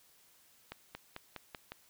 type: accelerating click train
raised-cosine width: 0.3 ms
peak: -26 dBFS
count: 6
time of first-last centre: 0.72-1.72 s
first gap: 230 ms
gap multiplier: 0.93
effects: white hiss -65 dBFS RMS until 1.89 s